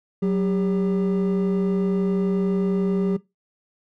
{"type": "tone pair together", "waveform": "triangle", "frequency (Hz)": [186.6, 398.8], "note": ["F#3", "G4"], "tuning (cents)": [15, 30], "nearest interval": "octave + minor second", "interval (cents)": 1315, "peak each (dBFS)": [-17, -22], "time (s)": [0.22, 3.17], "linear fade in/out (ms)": 10, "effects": ["noise-tail reverb RT60 0.2 s tail -20 dB re dry", "tanh soft clip ceiling -12 dBFS"]}